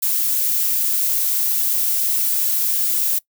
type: noise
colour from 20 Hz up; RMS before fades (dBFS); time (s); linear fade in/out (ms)
violet; -19; 0.02-3.19; 10
effects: noise-tail reverb RT60 0.1 s tail -22 dB re dry

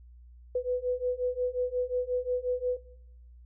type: beating tone pair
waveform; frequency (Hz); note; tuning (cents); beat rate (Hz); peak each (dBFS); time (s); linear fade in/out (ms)
sine; 495.2 / 500.8; B4 / B4; +5 / +24; 5.6; -30; 0.55-2.77; 5
effects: noise-tail reverb RT60 0.8 s tail -18 dB re dry + added 60 Hz sine -49 dBFS peak until 3.45 s

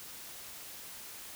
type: silence
effects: white hiss -47 dBFS RMS until 1.35 s

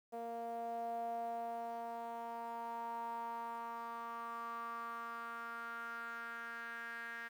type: tone with band-pass filter sweep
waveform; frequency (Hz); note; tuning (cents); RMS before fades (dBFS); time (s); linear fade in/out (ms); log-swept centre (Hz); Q
sawtooth; 232.5; A#3; -4; -44; 0.12-7.29; 20; 610 to 1700; 6.3
effects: 11-bit

